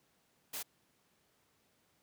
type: noise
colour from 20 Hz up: white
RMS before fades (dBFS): -41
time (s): 0.53-0.63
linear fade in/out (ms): 10
effects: pink hiss -73 dBFS RMS until 2.02 s + high-pass 100 Hz 12 dB/octave